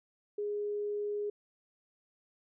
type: tone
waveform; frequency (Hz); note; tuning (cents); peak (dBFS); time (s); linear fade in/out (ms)
sine; 413.8; G#4; -6; -32; 0.38-1.3; 5
effects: none